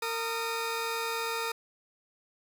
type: tone pair together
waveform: 15% pulse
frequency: 458.4 / 1236.6 Hz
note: A#4 / D#6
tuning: -29 / -11 cents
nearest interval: octave + perfect fourth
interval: 1718 cents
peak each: -26 / -29 dBFS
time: 0.02-1.52 s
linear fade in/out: 5 ms
effects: none